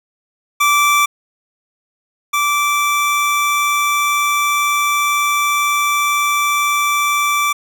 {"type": "tone pair in turn", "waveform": "25% pulse", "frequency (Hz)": [1166, 1166], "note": ["D6", "D6"], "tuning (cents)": [-13, -13], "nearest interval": "unison", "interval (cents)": 0, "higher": "neither", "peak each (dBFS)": [-7, -10], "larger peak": "first", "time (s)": [[0.6, 1.06], [2.33, 7.53]], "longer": "second", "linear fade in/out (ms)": 10, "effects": []}